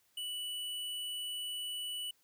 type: tone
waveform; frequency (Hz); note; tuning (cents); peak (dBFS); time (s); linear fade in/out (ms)
square; 2960; F#7; 0; -38; 0.17-2.11; 5
effects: white hiss -72 dBFS RMS until 2.23 s